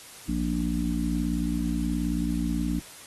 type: harmonic tone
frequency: 58.7 Hz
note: A#1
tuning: 13 cents sharp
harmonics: 1 / 3 / 4 / 5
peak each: -30 / -30 / -30 / -30 dBFS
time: 0.28-2.8 s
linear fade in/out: 10 ms
effects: white hiss -46 dBFS RMS until 3.06 s + AAC 32 kbps